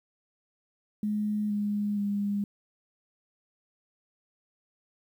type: tone with pitch steps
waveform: sine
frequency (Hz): 210 / 206.4 / 202.8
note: G#3 / G#3 / G#3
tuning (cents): +19 / -10 / -41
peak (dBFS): -26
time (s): 1.03-2.44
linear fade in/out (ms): 2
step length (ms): 470
effects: 10-bit